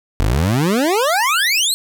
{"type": "exponential sweep", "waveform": "25% pulse", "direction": "up", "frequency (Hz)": [43.65, 4316], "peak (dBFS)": -10, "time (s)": [0.2, 1.74], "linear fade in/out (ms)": 0, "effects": []}